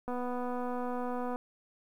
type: click train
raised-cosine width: 1 ms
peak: -24 dBFS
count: 317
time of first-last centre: 0.08-1.359 s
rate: 247 Hz
effects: 10-bit